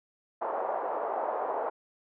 pink band-pass noise, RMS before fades -32 dBFS, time 0.41-1.7 s, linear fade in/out 10 ms, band 530 to 950 Hz, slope 24 dB/octave, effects none

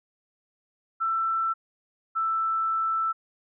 sine tone pair in turn, 1334 / 1324.8 Hz, E6 / E6, +20 / +8 cents, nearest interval unison, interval 12 cents, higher first, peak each -23 dBFS, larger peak neither, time 1-1.54 / 2.15-3.13 s, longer second, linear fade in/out 20 ms, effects none

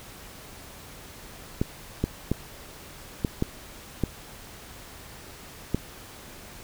clicks, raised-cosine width 3 ms, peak -10 dBFS, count 7, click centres 1.615 / 2.04 / 2.316 / 3.248 / 3.424 / 4.037 / 5.746 s, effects pink hiss -45 dBFS RMS until 6.63 s

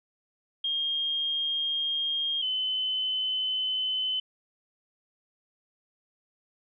sine tone pair in turn, 3227 / 3037 Hz, G7 / F#7, +50 / +44 cents, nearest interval minor second, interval 106 cents, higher first, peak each -26 dBFS, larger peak neither, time 0.64-2.42 / 2.42-4.2 s, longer neither, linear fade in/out 5 ms, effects none

